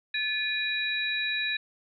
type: tone cluster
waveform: sine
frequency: 1731 / 2450 / 3885 Hz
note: A6 / D#7 / B7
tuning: -29 / -27 / -29 cents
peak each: -31 dBFS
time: 0.14-1.57 s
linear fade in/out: 5 ms
effects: none